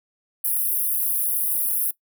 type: high-pass noise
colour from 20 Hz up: pink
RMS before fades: -23 dBFS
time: 0.44-1.91 s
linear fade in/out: 5 ms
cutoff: 10000 Hz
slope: 96 dB/octave
effects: noise-tail reverb RT60 0.1 s tail -19 dB re dry